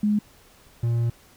sine / triangle tone pair in turn, 209.2 / 117.41 Hz, G#3 / A#2, +13 / +13 cents, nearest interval minor seventh, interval 1000 cents, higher first, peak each -18 dBFS, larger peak neither, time 0.03-0.19 / 0.83-1.1 s, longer second, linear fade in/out 5 ms, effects pink hiss -54 dBFS RMS until 1.36 s

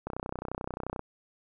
click train, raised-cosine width 1 ms, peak -20 dBFS, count 30, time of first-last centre 0.07-0.994 s, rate 31.4 Hz, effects none

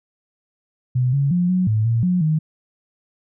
sine tone with pitch steps, 125.9 / 139.8 / 177.2 / 183.5 / 108.5 / 115.4 / 180.3 / 155.8 Hz, B2 / C#3 / F3 / F#3 / A2 / A#2 / F#3 / D#3, +34 / +15 / +25 / -14 / -24 / -17 / -45 / +3 cents, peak -15 dBFS, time 0.95-2.39 s, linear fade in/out 10 ms, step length 180 ms, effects none

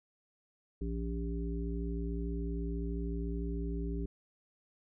harmonic tone with a mistuned harmonic, 56.9 Hz, A#1, 41 cents flat, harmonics 1 / 3 / 5 / 7, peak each -35 / -40 / -42 / -43 dBFS, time 0.81-4.06 s, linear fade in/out 5 ms, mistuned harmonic 1, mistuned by +26 cents, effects none

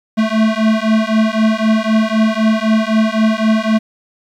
square beating tone pair, 217.6 / 221.5 Hz, A3 / A3, -19 / +12 cents, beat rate 3.9 Hz, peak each -15 dBFS, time 0.17-3.79 s, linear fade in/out 20 ms, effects low-pass 4000 Hz 12 dB/octave + 8-bit

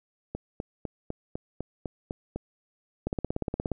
two click trains, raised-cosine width 2 ms, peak -19 / -15 dBFS, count 9 / 12, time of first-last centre 0.35-2.36 / 3.07-3.717 s, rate 3.98 / 17 Hz, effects none

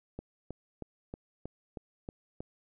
click train, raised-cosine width 2 ms, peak -26 dBFS, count 8, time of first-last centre 0.19-2.405 s, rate 3.16 Hz, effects none

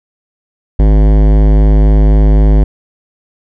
sine tone with hard clipping, 51.9 Hz, G#1, in tune, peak -6 dBFS, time 0.79-2.64 s, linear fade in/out 5 ms, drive 18 dB, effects none

